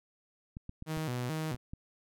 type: clicks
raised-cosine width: 5 ms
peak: -29 dBFS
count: 6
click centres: 0.569 / 0.694 / 0.824 / 0.973 / 1.545 / 1.735 s
type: tone with vibrato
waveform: sawtooth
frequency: 139.5 Hz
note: C#3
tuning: 11 cents sharp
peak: -29 dBFS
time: 0.86-1.57 s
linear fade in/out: 50 ms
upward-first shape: square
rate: 2.3 Hz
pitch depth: 210 cents each way
effects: none